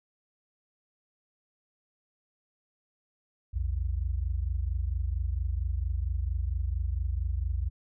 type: tone pair together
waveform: sine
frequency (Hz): 58.71 / 83.1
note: A#1 / E2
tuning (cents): +13 / +15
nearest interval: tritone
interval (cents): 602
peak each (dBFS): -29 / -31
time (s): 3.53-7.7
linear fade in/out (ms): 20
effects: none